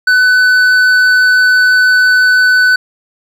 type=tone with hard clipping; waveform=sine; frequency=1501 Hz; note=F#6; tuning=24 cents sharp; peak=-7 dBFS; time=0.07-2.76 s; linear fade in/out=5 ms; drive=6 dB; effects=none